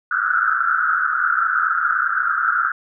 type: band-pass noise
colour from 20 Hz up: white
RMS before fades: -19 dBFS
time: 0.11-2.72 s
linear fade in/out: 5 ms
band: 1300 to 1500 Hz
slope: 96 dB/octave
effects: none